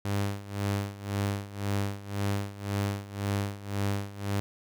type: tone with tremolo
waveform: sawtooth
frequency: 100.5 Hz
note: G2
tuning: 44 cents sharp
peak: -22 dBFS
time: 0.05-4.4 s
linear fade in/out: 0 ms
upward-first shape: sine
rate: 1.9 Hz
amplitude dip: 85%
effects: none